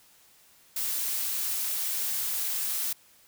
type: noise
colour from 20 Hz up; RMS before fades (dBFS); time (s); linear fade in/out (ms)
blue; -30; 0.76-2.93; 5
effects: white hiss -59 dBFS RMS until 3.27 s